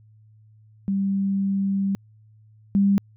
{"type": "tone pair in turn", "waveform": "sine", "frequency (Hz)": [196, 198.62], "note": ["G3", "G3"], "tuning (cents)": [0, 23], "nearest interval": "unison", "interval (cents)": 23, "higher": "second", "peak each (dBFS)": [-20, -15], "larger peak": "second", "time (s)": [[0.88, 1.95], [2.75, 2.98]], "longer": "first", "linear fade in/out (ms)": 0, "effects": ["added 108 Hz sine -50 dBFS peak until 3.16 s"]}